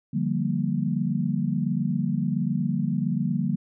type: chord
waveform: sine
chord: G minor seventh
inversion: second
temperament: equal with one note detuned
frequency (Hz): 147.34 / 174.61 / 196 / 233.1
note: D3 / F3 / G3 / Bb3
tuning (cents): +6 / 0 / 0 / 0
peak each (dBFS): -28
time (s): 0.13-3.56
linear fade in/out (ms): 10
effects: none